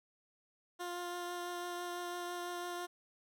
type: tone with vibrato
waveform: 15% pulse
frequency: 352 Hz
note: F4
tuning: 14 cents sharp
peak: -33 dBFS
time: 0.79-2.87 s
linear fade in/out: 20 ms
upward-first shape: triangle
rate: 6 Hz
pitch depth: 13 cents each way
effects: none